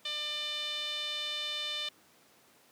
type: tone with band-pass filter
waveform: sawtooth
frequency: 597 Hz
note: D5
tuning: 28 cents sharp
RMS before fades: -36 dBFS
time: 0.05-1.89 s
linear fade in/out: 5 ms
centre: 3400 Hz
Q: 5.6
effects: pink hiss -62 dBFS RMS until 2.71 s + high-pass 200 Hz 12 dB/octave